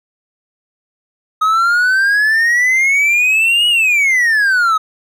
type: exponential two-way sweep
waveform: triangle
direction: up then down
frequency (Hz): 1259 to 2922 to 1259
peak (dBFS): -8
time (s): 1.41-4.78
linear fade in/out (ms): 10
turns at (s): 3.68
effects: none